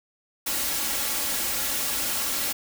white noise with comb filter, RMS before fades -27 dBFS, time 0.46-2.53 s, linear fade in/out 10 ms, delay 3.6 ms, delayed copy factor +0.55, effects none

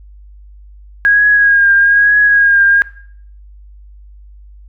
sine tone with vibrato, 1637 Hz, G#6, 25 cents flat, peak -6 dBFS, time 1.05-2.82 s, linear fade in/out 0 ms, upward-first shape triangle, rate 1.1 Hz, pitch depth 42 cents each way, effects noise-tail reverb RT60 0.6 s tail -19 dB re dry + added 50 Hz sine -35 dBFS peak until 4.68 s

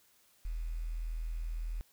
sine tone with quantisation, 40.71 Hz, E1, 21 cents flat, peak -34 dBFS, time 0.45-1.81 s, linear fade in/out 0 ms, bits 10, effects white hiss -67 dBFS RMS until 1.92 s

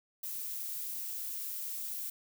violet noise, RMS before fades -39 dBFS, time 0.23-2.1 s, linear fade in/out 5 ms, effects none

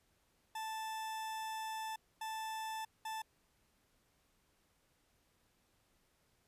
40% pulse tone bursts at uneven times, 880 Hz, A5, in tune, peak -39 dBFS, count 3, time 0.55-1.96 / 2.21-2.85 / 3.05-3.22 s, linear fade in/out 5 ms, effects pink hiss -75 dBFS RMS until 6.47 s + resampled to 32000 Hz

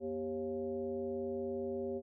sine tone with frequency modulation, 392.5 Hz, G4, 2 cents sharp, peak -35 dBFS, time 0-2.02 s, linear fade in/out 50 ms, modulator 152 Hz, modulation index 1.1, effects none

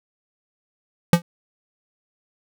square tone with exponential decay, 171.7 Hz, F3, 29 cents flat, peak -7 dBFS, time 1.13-1.22 s, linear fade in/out 2 ms, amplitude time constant 19 ms, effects none

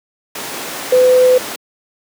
sine tone in noise, 506 Hz, B4, 42 cents sharp, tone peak -6 dBFS, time 0.92-1.38 s, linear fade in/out 5 ms, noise pink, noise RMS -24 dBFS, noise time 0.35-1.56 s, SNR +15 dB, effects high-pass 300 Hz 12 dB/octave

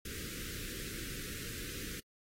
pink band-stop noise, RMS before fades -43 dBFS, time 0.05-2 s, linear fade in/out 5 ms, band 480 to 1400 Hz, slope 48 dB/octave, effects AAC 48 kbps

